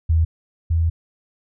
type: tone pair in turn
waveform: sine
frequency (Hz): 81 / 82.42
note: E2 / E2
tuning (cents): -30 / 0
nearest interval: unison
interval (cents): 30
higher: second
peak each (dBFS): -13 / -15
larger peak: first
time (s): 0.09-0.25 / 0.7-0.9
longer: second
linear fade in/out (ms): 10
effects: none